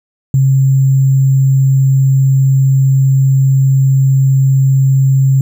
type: tone with sample-and-hold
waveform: sine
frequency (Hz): 134.8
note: C#3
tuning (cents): -48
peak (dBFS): -6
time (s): 0.34-5.41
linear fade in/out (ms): 2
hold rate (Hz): 7350
effects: none